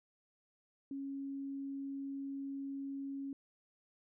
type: tone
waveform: sine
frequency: 275.3 Hz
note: C#4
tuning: 12 cents flat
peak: -39 dBFS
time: 0.91-3.33 s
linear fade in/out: 2 ms
effects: none